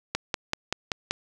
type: click train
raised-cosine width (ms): 0.2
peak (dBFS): -8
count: 6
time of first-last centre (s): 0.15-1.11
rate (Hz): 5.21
effects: none